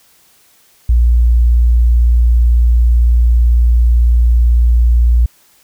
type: tone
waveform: sine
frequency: 59 Hz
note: A#1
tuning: 22 cents sharp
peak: -6 dBFS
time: 0.89-5.26 s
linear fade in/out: 5 ms
effects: white hiss -50 dBFS RMS until 5.63 s